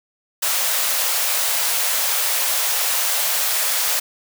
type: high-pass noise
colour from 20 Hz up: white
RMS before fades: -20 dBFS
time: 0.42-4 s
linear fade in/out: 10 ms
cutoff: 490 Hz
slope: 48 dB/octave
effects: none